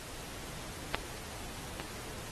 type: clicks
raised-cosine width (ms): 0.3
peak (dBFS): -12 / -30 / -22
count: 3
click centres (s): 0.946 / 1.406 / 1.799
effects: pink hiss -45 dBFS RMS until 2.31 s + AAC 32 kbps